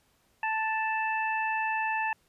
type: harmonic tone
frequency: 880 Hz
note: A5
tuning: in tune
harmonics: 1 / 2 / 3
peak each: -29 / -32 / -34 dBFS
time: 0.43-2.13 s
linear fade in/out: 2 ms
effects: pink hiss -68 dBFS RMS until 2.28 s + resampled to 32000 Hz